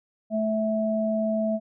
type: tone pair together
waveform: sine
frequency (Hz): 218.3 / 654.2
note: A3 / E5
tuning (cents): -13 / -13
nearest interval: octave + perfect fifth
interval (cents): 1900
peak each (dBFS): -25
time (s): 0.3-1.6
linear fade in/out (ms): 50
effects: none